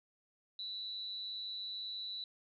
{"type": "tone with amplitude modulation", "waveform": "sine", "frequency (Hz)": 3951, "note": "B7", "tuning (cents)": 0, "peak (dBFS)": -37, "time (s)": [0.59, 2.24], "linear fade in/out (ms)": 2, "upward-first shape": "sine", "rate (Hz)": 206, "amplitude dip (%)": 60, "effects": []}